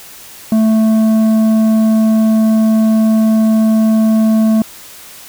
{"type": "tone with tanh clipping", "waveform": "sine", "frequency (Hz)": 220, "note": "A3", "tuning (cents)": 0, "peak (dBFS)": -9, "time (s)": [0.52, 4.62], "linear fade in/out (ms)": 2, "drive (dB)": 8, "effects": ["white hiss -35 dBFS RMS until 5.28 s"]}